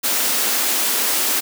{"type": "high-pass noise", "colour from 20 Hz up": "white", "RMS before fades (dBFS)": -19, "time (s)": [0.03, 1.41], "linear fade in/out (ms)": 20, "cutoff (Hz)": 210, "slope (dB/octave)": 96, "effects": []}